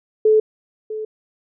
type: tone with echo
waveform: sine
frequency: 432.9 Hz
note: A4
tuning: 28 cents flat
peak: -10 dBFS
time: 0.25-0.4 s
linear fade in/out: 5 ms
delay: 650 ms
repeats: 1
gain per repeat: -14 dB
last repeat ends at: 1.05 s
effects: none